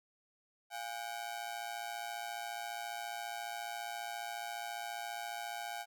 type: ring-modulated tone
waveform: sawtooth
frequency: 759 Hz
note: F#5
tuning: 44 cents sharp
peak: -33 dBFS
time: 0.7-5.86 s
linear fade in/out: 50 ms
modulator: 57.3 Hz
effects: none